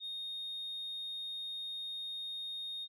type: tone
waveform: sine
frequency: 3700 Hz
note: A#7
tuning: 14 cents flat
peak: -37 dBFS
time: 0-2.88 s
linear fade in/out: 50 ms
effects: tanh soft clip ceiling -36 dBFS